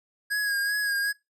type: tone with vibrato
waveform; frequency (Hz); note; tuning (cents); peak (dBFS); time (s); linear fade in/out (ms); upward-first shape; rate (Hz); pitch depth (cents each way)
square; 1648; G#6; -14; -25; 0.3-1.13; 20; sine; 2.6; 35
effects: noise-tail reverb RT60 0.2 s tail -22 dB re dry + resampled to 32000 Hz